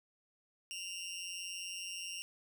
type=tone with amplitude modulation; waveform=20% pulse; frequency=2793 Hz; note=F7; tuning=1 cent flat; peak=-33 dBFS; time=0.71-2.22 s; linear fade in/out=0 ms; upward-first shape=sine; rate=181 Hz; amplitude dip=75%; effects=none

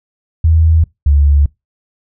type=tone pair in turn; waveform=sine; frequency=80.7 / 71.73 Hz; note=E2 / D2; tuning=-36 / -40 cents; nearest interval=major second; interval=204 cents; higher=first; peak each=-6 dBFS; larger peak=neither; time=0.44-0.84 / 1.06-1.46 s; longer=neither; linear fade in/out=5 ms; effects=noise-tail reverb RT60 0.2 s tail -24 dB re dry

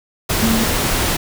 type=tone in noise; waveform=sine; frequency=224.5 Hz; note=A3; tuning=35 cents sharp; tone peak=-15 dBFS; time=0.42-0.64 s; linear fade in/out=10 ms; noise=pink; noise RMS=-18 dBFS; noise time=0.29-1.17 s; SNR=0 dB; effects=none

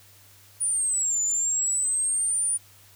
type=exponential two-way sweep; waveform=sine; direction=down then up; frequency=9580 to 7000 to 9530 Hz; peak=-22 dBFS; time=0.6-2.58 s; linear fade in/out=20 ms; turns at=1.21 s; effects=added 98 Hz sine -57 dBFS peak until 2.95 s + white hiss -54 dBFS RMS until 2.95 s

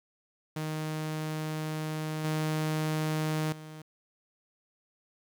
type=tone with level steps; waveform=sawtooth; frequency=155.56 Hz; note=D#3; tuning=in tune; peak=-28 / -24 / -39 dBFS; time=0.56-3.82 s; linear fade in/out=5 ms; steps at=2.24 / 3.52 s; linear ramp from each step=5 ms; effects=11-bit

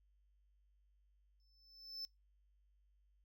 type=tone with exponential growth; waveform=triangle; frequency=5274 Hz; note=E8; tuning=in tune; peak=-40 dBFS; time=1.4-2.05 s; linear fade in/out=0 ms; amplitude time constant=140 ms; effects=noise-tail reverb RT60 0.2 s tail -22 dB re dry + added 50 Hz sine -70 dBFS peak until 3.24 s

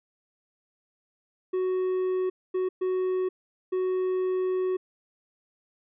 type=tone bursts at uneven times; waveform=triangle; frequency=370.8 Hz; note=F#4; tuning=4 cents sharp; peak=-22 dBFS; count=4; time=1.53-2.3 / 2.54-2.69 / 2.81-3.29 / 3.72-4.77 s; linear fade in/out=10 ms; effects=resampled to 8000 Hz

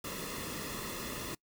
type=noise with comb filter; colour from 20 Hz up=pink; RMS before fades=-40 dBFS; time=0.04-1.35 s; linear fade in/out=5 ms; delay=1.3 ms; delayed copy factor=-0.65; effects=noise-tail reverb RT60 0.1 s tail -24 dB re dry

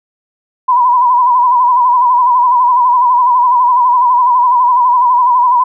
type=tone with vibrato; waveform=sine; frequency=987.8 Hz; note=B5; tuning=in tune; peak=-6 dBFS; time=0.68-5.64 s; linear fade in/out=10 ms; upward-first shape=sine; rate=12 Hz; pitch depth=67 cents each way; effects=none

